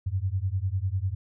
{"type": "beating tone pair", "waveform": "sine", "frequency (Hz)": [90.3, 100.3], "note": ["F#2", "G2"], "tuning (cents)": [-42, 40], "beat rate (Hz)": 10, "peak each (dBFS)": -28, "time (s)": [0.06, 1.15], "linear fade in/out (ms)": 10, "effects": []}